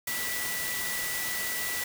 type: tone in noise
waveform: sine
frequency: 1963 Hz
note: B6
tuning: 11 cents flat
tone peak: -34 dBFS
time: 0.07-1.84 s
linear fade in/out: 5 ms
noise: white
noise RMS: -33 dBFS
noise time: 0.07-1.84 s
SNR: -4 dB
effects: none